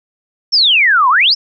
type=exponential two-way sweep; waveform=sine; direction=down then up; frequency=5588 to 966 to 5588 Hz; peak=-7 dBFS; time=0.52-1.35 s; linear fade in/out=20 ms; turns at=1.09 s; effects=none